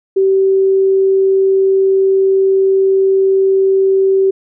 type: tone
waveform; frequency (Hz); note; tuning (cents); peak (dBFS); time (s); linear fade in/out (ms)
sine; 385.5; G4; -29; -8; 0.16-4.31; 10
effects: none